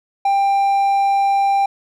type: tone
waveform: triangle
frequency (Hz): 792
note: G5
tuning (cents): +18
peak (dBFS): -11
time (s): 0.25-1.66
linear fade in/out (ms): 5
effects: none